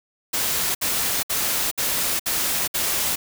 white noise bursts, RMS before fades -23 dBFS, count 6, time 0.33-3.16 s, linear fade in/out 10 ms, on 420 ms, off 62 ms, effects none

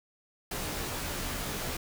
pink noise with comb filter, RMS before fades -35 dBFS, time 0.51-1.77 s, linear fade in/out 5 ms, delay 18 ms, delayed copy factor -1, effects none

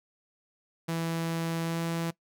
sawtooth tone with pitch glide, 165.3 to 166.64 Hz, E3 to E3, +5 to +19 cents, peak -25 dBFS, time 0.88-2.11 s, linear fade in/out 10 ms, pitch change +14 cents, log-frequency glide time 1.63-1.8 s, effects noise-tail reverb RT60 0.1 s tail -20 dB re dry

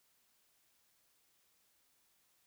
silence, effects white hiss -74 dBFS RMS until 2.46 s

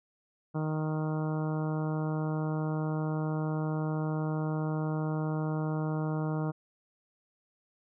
harmonic tone, 155.4 Hz, D#3, 2 cents flat, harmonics 1 / 2 / 3 / 4 / 5 / 6 / 7 / 8 / 9, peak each -30 / -36 / -40 / -42 / -44 / -46 / -47 / -48 / -49 dBFS, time 0.54-6.52 s, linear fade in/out 20 ms, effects none

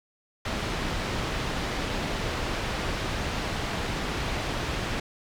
pink low-pass noise, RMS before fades -30 dBFS, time 0.45-5 s, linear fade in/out 5 ms, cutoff 4300 Hz, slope 12 dB/octave, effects none

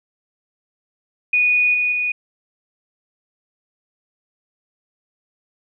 sine tone with level steps, 2468 Hz, D#7, 15 cents flat, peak -13 / -16 / -18 dBFS, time 1.33-2.12 s, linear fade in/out 5 ms, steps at 1.74 / 1.92 s, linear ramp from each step 2 ms, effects none

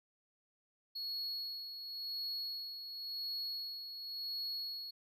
triangle tone with tremolo, 4343 Hz, C#8, 36 cents flat, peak -36 dBFS, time 0.95-4.91 s, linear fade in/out 10 ms, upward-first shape sine, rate 0.93 Hz, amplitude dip 55%, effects none

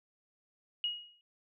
sine tone with exponential decay, 2889 Hz, F#7, 42 cents flat, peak -28 dBFS, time 0.84-1.21 s, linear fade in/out 1 ms, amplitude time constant 79 ms, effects none

